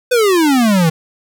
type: exponential sweep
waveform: square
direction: down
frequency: 512 to 155.56 Hz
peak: -10 dBFS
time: 0.11-0.9 s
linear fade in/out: 10 ms
effects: 8-bit